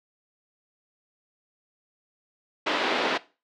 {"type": "band-pass noise", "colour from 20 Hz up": "pink", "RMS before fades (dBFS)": -26, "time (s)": [2.66, 3.18], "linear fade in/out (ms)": 10, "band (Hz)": [300, 3900], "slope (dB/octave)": 24, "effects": ["noise-tail reverb RT60 0.3 s tail -18 dB re dry"]}